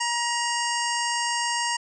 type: harmonic tone with a mistuned harmonic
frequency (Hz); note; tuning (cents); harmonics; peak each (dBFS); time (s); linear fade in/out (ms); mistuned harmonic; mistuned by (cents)
947; A#5; +27; 1 / 2 / 3 / 5 / 6 / 7 / 8 / 9; -27 / -30 / -32 / -34 / -35 / -35 / -36 / -37; 0-1.77; 10; 6; -56
effects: none